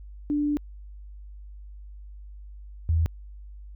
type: tone pair in turn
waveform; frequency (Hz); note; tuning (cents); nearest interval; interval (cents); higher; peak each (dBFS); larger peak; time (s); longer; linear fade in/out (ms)
sine; 293.7 / 81.33; D4 / E2; 0 / -23; octave + minor seventh; 2223; first; -22 / -19; second; 0.3-0.57 / 2.89-3.06; first; 0
effects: added 50 Hz sine -40 dBFS peak until 3.75 s